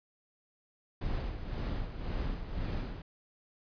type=noise with tremolo; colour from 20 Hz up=brown; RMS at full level=-33 dBFS; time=1.01-3.02 s; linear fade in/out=5 ms; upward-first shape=sine; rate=1.9 Hz; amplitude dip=60%; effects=resampled to 11025 Hz